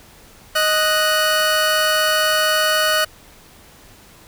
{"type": "tone pair together", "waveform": "20% pulse", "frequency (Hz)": [622.3, 1480], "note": ["D#5", "F#6"], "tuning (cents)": [0, 0], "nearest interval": "octave + minor third", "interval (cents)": 1500, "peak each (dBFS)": -13, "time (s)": [0.55, 3.05], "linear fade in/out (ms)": 10, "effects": ["pink hiss -46 dBFS RMS until 4.27 s"]}